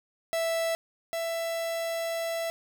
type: tone pair in turn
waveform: 45% pulse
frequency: 660 / 664.2 Hz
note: E5 / E5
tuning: +2 / +13 cents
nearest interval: unison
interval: 11 cents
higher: second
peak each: -26 / -29 dBFS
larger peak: first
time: 0.33-0.75 / 1.13-2.5 s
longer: second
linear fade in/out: 0 ms
effects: none